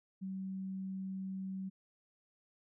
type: tone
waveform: sine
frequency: 190.6 Hz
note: G3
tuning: 48 cents flat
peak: -38 dBFS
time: 0.21-1.7 s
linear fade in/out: 20 ms
effects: none